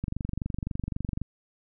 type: click train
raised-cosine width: 5 ms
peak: -18 dBFS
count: 29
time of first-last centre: 0.04-1.216 s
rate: 23.8 Hz
effects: none